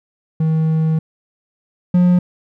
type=tone pair in turn; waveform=triangle; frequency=159 / 178.47 Hz; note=D#3 / F3; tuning=+38 / +38 cents; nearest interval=major second; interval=200 cents; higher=second; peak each=-11 / -7 dBFS; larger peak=second; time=0.4-0.99 / 1.94-2.19 s; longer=first; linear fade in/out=5 ms; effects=none